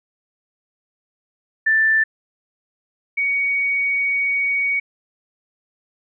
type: tone pair in turn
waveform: sine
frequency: 1769 / 2243 Hz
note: A6 / C#7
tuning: +9 / +20 cents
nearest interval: major third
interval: 411 cents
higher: second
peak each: -13 / -17 dBFS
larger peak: first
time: 1.66-2.04 / 3.17-4.8 s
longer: second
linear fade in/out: 10 ms
effects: none